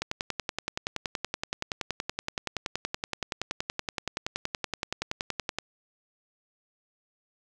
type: click train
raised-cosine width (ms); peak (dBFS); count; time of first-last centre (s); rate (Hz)
0.2; -12; 60; 0.02-5.586; 10.6
effects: none